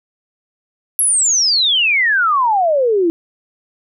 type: exponential sweep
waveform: sine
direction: down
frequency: 11420 to 323.4 Hz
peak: -11 dBFS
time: 0.99-3.1 s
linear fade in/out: 0 ms
effects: none